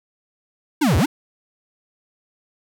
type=linear two-way sweep; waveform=square; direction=down then up; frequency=329.6 to 66.9 to 329.6 Hz; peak=-15 dBFS; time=0.81-1.06 s; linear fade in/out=10 ms; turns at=0.97 s; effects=none